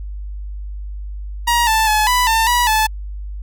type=tone with pitch steps; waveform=sawtooth; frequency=949 / 882 / 855 / 991 / 897 / 972 / 870 Hz; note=A#5 / A5 / A5 / B5 / A5 / B5 / A5; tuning=+31 / +4 / -50 / +6 / +33 / -28 / -20 cents; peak=-9 dBFS; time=1.47-2.87 s; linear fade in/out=10 ms; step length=200 ms; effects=added 50 Hz sine -25 dBFS peak until 3.42 s